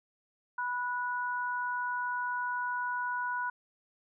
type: tone pair together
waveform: sine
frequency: 986.2 / 1466 Hz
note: B5 / F#6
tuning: -3 / -16 cents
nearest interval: perfect fifth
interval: 687 cents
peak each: -33 / -34 dBFS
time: 0.58-3.5 s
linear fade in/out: 5 ms
effects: none